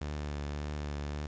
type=tone with vibrato; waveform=sawtooth; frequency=73.42 Hz; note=D2; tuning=in tune; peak=-31 dBFS; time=0.01-1.27 s; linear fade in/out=5 ms; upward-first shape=triangle; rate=1.8 Hz; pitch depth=29 cents each way; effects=resampled to 16000 Hz + 10-bit